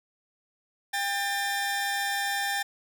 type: tone pair together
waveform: sawtooth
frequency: 799 / 1793.7 Hz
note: G5 / A6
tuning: +33 / +33 cents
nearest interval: octave + major second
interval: 1400 cents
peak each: -26 dBFS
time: 0.93-2.63 s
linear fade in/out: 10 ms
effects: none